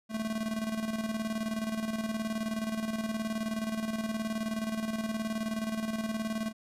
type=tone with tremolo; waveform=square; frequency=220 Hz; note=A3; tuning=in tune; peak=-30 dBFS; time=0.09-6.53 s; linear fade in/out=50 ms; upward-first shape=square; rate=19 Hz; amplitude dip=55%; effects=resampled to 32000 Hz